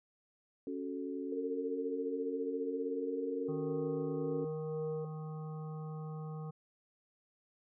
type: chord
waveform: sine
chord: F# minor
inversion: second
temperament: equal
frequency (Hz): 277.2 / 370 / 440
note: C#4 / F#4 / A4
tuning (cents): 0 / 0 / 0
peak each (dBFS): -39 / -43 / -43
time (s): 0.67-4.45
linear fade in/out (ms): 2
type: tone with pitch glide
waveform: sine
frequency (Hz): 454.6 to 468.7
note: A#4 to A#4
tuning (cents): -43 to +9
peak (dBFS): -37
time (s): 1.32-5.05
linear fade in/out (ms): 5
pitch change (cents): +52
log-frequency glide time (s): 2.59-4.04
type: harmonic tone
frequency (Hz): 155.56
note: D#3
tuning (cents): 0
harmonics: 1 / 3 / 5 / 7 / 8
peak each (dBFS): -40 / -50 / -54 / -57 / -58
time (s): 3.48-6.51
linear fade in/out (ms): 10
effects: none